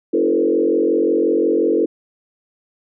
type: tone with frequency modulation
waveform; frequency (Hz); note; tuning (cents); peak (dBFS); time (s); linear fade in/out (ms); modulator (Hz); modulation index
sine; 392; G4; 0; -13; 0.13-1.86; 10; 45.6; 2.2
effects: none